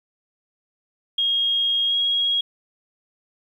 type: tone with pitch glide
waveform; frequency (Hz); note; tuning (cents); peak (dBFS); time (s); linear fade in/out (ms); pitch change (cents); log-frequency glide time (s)
sine; 3261 to 3295; G#7 to G#7; -32 to -14; -18; 1.18-2.41; 5; +18; 1.87-1.95
effects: 9-bit